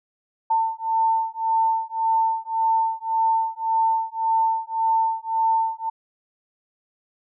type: beating tone pair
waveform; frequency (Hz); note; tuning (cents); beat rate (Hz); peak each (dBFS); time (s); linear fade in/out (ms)
sine; 896 / 897.8; A5 / A5; +31 / +35; 1.8; -22; 0.5-5.9; 10
effects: none